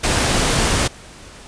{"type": "noise", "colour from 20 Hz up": "pink", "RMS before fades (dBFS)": -17, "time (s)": [0.03, 0.88], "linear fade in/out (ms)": 10, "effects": ["pink hiss -40 dBFS RMS until 1.47 s", "resampled to 22050 Hz"]}